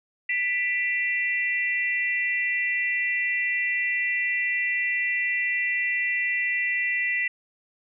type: tone cluster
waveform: sine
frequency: 1978 / 2365 / 2712 Hz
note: B6 / D7 / E7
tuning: +2 / +12 / +49 cents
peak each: -24 / -31 / -30 dBFS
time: 0.29-7.28 s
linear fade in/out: 5 ms
effects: none